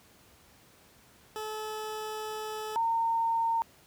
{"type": "tone pair in turn", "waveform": ["20% pulse", "sine"], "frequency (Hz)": [431.8, 915], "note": ["A4", "A#5"], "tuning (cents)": [-33, -32], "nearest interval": "octave + minor second", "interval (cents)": 1301, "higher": "second", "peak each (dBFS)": [-30, -25], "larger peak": "second", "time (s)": [[1.36, 2.76], [2.76, 3.62]], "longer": "first", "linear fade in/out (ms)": 0, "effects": ["pink hiss -59 dBFS RMS until 3.86 s", "high-pass 60 Hz 12 dB/octave"]}